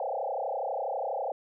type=tone with frequency modulation; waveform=sine; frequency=663 Hz; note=E5; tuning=10 cents sharp; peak=-29 dBFS; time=0-1.32 s; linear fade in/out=2 ms; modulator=32.2 Hz; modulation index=5.1; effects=none